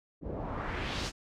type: noise with low-pass filter sweep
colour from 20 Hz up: pink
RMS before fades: -36 dBFS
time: 0.21-1.12 s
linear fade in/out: 50 ms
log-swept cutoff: 370 to 6800 Hz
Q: 1.5
effects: none